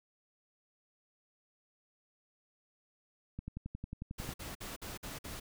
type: click train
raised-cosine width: 5 ms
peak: -28 dBFS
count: 11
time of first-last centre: 3.39-4.291 s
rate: 11.1 Hz
type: noise bursts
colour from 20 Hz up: pink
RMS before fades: -44 dBFS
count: 6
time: 4.18-5.4 s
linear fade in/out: 10 ms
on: 160 ms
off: 52 ms
effects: none